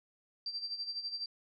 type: tone with tremolo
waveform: sine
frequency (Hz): 4699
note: D8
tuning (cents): 0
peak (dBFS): -34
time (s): 0.46-1.26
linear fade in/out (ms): 2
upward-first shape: sine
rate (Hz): 12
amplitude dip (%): 70
effects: none